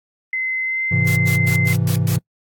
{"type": "tone with pitch glide", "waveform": "sine", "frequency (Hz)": [2054, 2074], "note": ["C7", "C7"], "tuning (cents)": [-33, -16], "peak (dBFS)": -19, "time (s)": [0.33, 1.73], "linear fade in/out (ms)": 2, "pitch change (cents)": 17, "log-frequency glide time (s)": [0.62, 0.81]}
{"type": "chord", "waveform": "triangle", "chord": "Ab augmented", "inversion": "none", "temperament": "equal with one note detuned", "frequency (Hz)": [104.61, 130.81, 164.81], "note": ["Ab2", "C3", "E3"], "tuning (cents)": [13, 0, 0], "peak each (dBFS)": -18, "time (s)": [0.91, 2.19], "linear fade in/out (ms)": 10}
{"type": "noise bursts", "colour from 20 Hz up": "white", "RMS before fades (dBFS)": -29, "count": 6, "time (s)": [1.07, 2.16], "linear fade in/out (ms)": 2, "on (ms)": 90, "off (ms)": 110}
{"effects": ["noise-tail reverb RT60 0.1 s tail -25 dB re dry", "AAC 64 kbps"]}